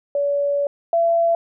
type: tone pair in turn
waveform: sine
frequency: 570 / 673.9 Hz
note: C#5 / E5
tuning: +48 / +38 cents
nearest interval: minor third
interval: 290 cents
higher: second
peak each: -17 / -14 dBFS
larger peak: second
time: 0.15-0.67 / 0.93-1.35 s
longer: first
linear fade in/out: 2 ms
effects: none